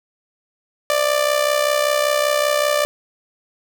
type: tone with amplitude modulation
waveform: sawtooth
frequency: 590 Hz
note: D5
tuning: 8 cents sharp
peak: -9 dBFS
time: 0.9-2.85 s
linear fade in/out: 0 ms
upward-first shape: sine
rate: 65.2 Hz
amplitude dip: 65%
effects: none

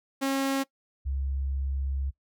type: tone pair in turn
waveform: sawtooth / sine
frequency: 271.5 / 67.88 Hz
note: C#4 / C#2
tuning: -36 / -36 cents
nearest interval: 2 octaves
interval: 2400 cents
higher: first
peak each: -21 / -27 dBFS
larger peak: first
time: 0.21-0.64 / 1.05-2.11 s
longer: second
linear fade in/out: 20 ms
effects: noise-tail reverb RT60 0.1 s tail -21 dB re dry

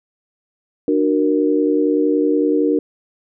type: chord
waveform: sine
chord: D augmented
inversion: none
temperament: equal with one note detuned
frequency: 299.3 / 370 / 466.2 Hz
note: D4 / F#4 / A#4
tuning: +33 / 0 / 0 cents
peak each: -16 / -20 / -18 dBFS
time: 0.88-2.79 s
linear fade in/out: 2 ms
effects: none

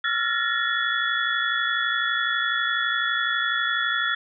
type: tone cluster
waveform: sine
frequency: 1359 / 1411 / 1734 / 1859 / 3402 Hz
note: F6 / F6 / A6 / A#6 / G#7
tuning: -48 / +17 / -26 / -5 / +41 cents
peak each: -28 dBFS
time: 0.04-4.15 s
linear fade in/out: 5 ms
effects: none

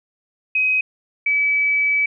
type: tone pair in turn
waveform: sine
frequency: 2526 / 2292 Hz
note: D#7 / D7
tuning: +26 / -43 cents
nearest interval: major second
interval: 169 cents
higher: first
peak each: -15 dBFS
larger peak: neither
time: 0.55-0.81 / 1.26-2.06 s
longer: second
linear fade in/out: 5 ms
effects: none

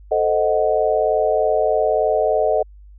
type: chord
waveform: sine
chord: A diminished seventh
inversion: none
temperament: equal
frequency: 440 / 523.3 / 622.3 / 740 Hz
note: A4 / C5 / Eb5 / Gb5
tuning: 0 / 0 / 0 / 0 cents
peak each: -20 / -23 / -18 / -22 dBFS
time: 0.11-2.63 s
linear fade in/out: 10 ms
effects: added 50 Hz sine -40 dBFS peak until 2.98 s

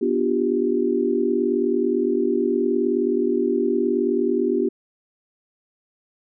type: chord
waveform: sine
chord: G dominant seventh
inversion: first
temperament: just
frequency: 245 / 294 / 352.8 / 392 Hz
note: B3 / D4 / F4 / G4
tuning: -14 / +2 / +18 / 0 cents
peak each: -24 / -26 / -23 / -22 dBFS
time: 0.01-4.69 s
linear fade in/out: 10 ms
effects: none

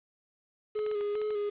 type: tone with vibrato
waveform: triangle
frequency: 418.5 Hz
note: G#4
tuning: 13 cents sharp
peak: -27 dBFS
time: 0.75-1.5 s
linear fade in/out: 10 ms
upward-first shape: square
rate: 2.5 Hz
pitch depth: 27 cents each way
type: clicks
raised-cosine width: 0.3 ms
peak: -29 dBFS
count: 7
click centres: 0.791 / 0.864 / 0.914 / 1.01 / 1.154 / 1.216 / 1.306 s
effects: resampled to 8000 Hz + 9-bit

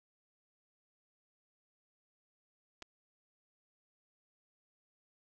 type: clicks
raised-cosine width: 0.2 ms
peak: -30 dBFS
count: 2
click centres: 2.822 / 2.825 s
effects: none

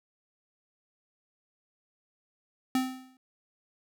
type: tone with exponential decay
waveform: square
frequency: 258.6 Hz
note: C4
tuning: 20 cents flat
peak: -23 dBFS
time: 2.75-3.17 s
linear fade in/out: 2 ms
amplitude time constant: 91 ms
effects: none

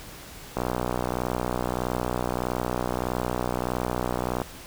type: click train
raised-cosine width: 1 ms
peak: -12 dBFS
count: 238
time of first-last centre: 0.57-4.417 s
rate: 61.6 Hz
effects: pink hiss -43 dBFS RMS until 4.66 s

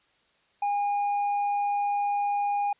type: tone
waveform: triangle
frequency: 815 Hz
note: G#5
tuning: 33 cents flat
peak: -22 dBFS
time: 0.62-2.73 s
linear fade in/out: 5 ms
effects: white hiss -66 dBFS RMS until 2.79 s + resampled to 8000 Hz

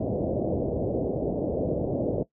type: low-pass noise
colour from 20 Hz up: white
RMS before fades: -27 dBFS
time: 0-2.23 s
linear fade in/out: 5 ms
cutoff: 620 Hz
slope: 48 dB/octave
effects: noise-tail reverb RT60 0.1 s tail -18 dB re dry + high-pass 60 Hz 12 dB/octave

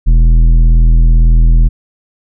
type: tone with tanh clipping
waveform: sine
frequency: 41 Hz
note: E1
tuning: 9 cents flat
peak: -5 dBFS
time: 0.06-1.69 s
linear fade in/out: 20 ms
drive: 10 dB
effects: none

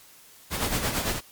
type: noise with tremolo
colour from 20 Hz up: pink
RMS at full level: -25 dBFS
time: 0.5-1.21 s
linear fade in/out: 50 ms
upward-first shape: sine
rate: 8.9 Hz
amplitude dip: 55%
effects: white hiss -52 dBFS RMS until 1.31 s + MP3 96 kbps

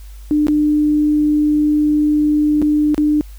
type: tone with dropouts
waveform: sine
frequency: 299.5 Hz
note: D4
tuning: 34 cents sharp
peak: -11 dBFS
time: 0.31-3.21 s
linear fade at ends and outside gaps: 0 ms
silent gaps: 0.469-0.483 / 2.617-2.624 / 2.945-2.979 s
effects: added 50 Hz sine -32 dBFS peak until 3.38 s + white hiss -49 dBFS RMS until 3.38 s

